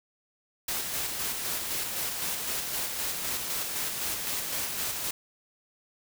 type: noise with tremolo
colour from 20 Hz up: white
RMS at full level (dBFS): -31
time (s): 0.68-5.11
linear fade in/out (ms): 5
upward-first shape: square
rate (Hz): 3.9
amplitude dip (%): 30
effects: none